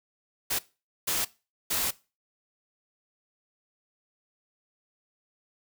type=noise bursts at uneven times; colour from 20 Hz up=white; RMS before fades=-28 dBFS; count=3; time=0.5-0.59 / 1.07-1.25 / 1.7-1.91 s; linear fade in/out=10 ms; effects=noise-tail reverb RT60 0.3 s tail -20 dB re dry